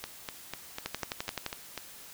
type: two click trains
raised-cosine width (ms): 0.2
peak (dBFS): -18 / -15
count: 8 / 8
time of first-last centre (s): 0.04-1.777 / 0.86-1.463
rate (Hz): 4.03 / 11.6
effects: white hiss -49 dBFS RMS until 2.13 s